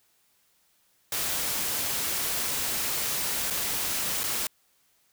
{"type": "noise with dropouts", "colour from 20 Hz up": "white", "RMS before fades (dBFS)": -29, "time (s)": [1.12, 4.47], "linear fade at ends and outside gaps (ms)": 2, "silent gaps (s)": [[3.502, 3.506], [4.234, 4.238]], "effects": ["white hiss -67 dBFS RMS until 5.12 s"]}